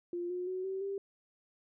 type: tone with pitch steps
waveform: sine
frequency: 349.2 / 360.1 / 371.2 / 382.8 / 394.7 Hz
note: F4 / F#4 / F#4 / G4 / G4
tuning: 0 / -47 / +6 / -41 / +12 cents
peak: -34 dBFS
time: 0.13-0.98 s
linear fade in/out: 2 ms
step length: 170 ms
effects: none